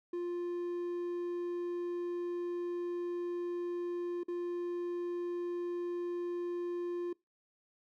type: tone with dropouts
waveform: triangle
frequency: 350 Hz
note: F4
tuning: 4 cents sharp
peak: -32 dBFS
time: 0.13-7.13 s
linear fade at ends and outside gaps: 5 ms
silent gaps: 4.234-4.282 s
effects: noise-tail reverb RT60 0.2 s tail -23 dB re dry